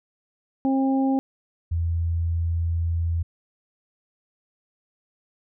harmonic tone, 267.9 Hz, C4, 41 cents sharp, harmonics 1 / 2 / 3, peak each -19 / -31 / -29 dBFS, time 0.65-1.19 s, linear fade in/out 0 ms
sine tone, 83.8 Hz, E2, 29 cents sharp, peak -21 dBFS, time 1.71-3.23 s, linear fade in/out 10 ms
effects none

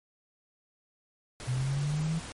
pink noise, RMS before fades -42 dBFS, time 1.4-2.32 s, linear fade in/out 0 ms
sine linear sweep, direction up, 123.47 to 164.81 Hz, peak -27 dBFS, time 1.47-2.2 s, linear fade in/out 20 ms
effects MP3 48 kbps

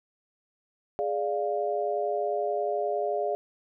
sine chord, D diminished, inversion second, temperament equal, 415.3 / 587.3 / 698.5 Hz, Ab4 / D5 / F5, 0 / 0 / 0 cents, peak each -30 dBFS, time 0.99-3.35 s, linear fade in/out 0 ms, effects none

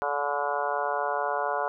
harmonic tone with a mistuned harmonic, 144.2 Hz, D3, 31 cents flat, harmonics 3 / 4 / 5 / 6 / 7 / 8 / 9 / 10, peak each -35 / -32 / -31 / -34 / -32 / -37 / -39 / -35 dBFS, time 0.02-1.68 s, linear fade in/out 0 ms, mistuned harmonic 8, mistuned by -20 cents, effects none

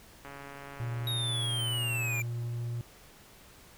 click train, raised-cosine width 0.5 ms, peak -30 dBFS, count 274, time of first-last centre 0.25-2.2 s, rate 140 Hz
triangle tone, 118.6 Hz, A#2, 30 cents sharp, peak -30 dBFS, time 0.8-2.81 s, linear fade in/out 0 ms
square linear sweep, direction down, 3800 to 2349 Hz, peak -32 dBFS, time 1.07-2.22 s, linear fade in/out 2 ms
effects pink hiss -55 dBFS RMS until 3.77 s

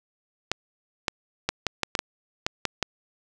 clicks, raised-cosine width 0.2 ms, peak -6 dBFS, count 10, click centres 0.516 / 1.082 / 1.49 / 1.667 / 1.833 / 1.952 / 1.991 / 2.465 / 2.653 / 2.827 s, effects none

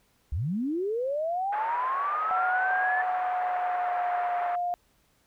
sine linear sweep, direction up, 59 to 1760 Hz, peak -26 dBFS, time 0.32-3.02 s, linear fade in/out 5 ms
pink band-pass noise, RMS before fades -36 dBFS, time 1.52-4.56 s, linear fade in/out 10 ms, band 680 to 1700 Hz, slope 24 dB/octave
sine tone with pitch glide, 740 to 707.4 Hz, F#5 to F5, 0 to +22 cents, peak -26 dBFS, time 2.31-4.74 s, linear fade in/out 0 ms, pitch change -78 cents, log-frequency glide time 2.77-4.45 s
effects pink hiss -67 dBFS RMS until 5.26 s

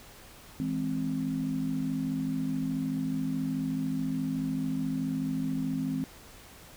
sine chord, E augmented, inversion none, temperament equal with one note detuned, 162.92 / 207.7 / 261.6 Hz, E3 / G#3 / B#3, -20 / 0 / 0 cents, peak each -34 / -36 / -30 dBFS, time 0.6-6.04 s, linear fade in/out 0 ms, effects pink hiss -51 dBFS RMS until 6.76 s

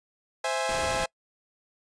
sawtooth chord, C augmented, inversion none, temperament equal, 523.3 / 659.3 / 830.6 Hz, C5 / E5 / G#5, 0 / 0 / 0 cents, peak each -27 dBFS, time 0.44-1.06 s, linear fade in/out 5 ms
pink noise, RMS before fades -35 dBFS, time 0.69-1.04 s, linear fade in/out 0 ms
effects noise-tail reverb RT60 0.1 s tail -25 dB re dry + resampled to 22050 Hz

